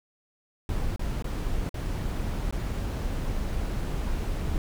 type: noise with dropouts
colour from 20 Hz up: brown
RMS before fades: -29 dBFS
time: 0.69-4.58 s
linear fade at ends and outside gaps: 1 ms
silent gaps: 0.961-0.994 / 1.224-1.243 / 1.693-1.742 / 2.51-2.525 s
effects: none